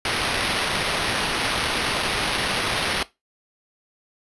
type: noise with sample-and-hold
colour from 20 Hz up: blue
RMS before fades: -24 dBFS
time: 0.05-3.03 s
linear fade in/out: 2 ms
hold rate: 7350 Hz
effects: noise-tail reverb RT60 0.2 s tail -18 dB re dry + resampled to 24000 Hz